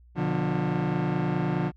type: chord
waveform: 30% pulse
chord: B diminished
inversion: none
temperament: just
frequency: 123.47 / 148.16 / 177.8 Hz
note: B2 / D3 / F3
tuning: 0 / +16 / +31 cents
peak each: -31 / -25 / -25 dBFS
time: 0.15-1.72 s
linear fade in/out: 50 ms
effects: added 60 Hz sine -51 dBFS peak until 1.76 s + low-pass 2000 Hz 12 dB/octave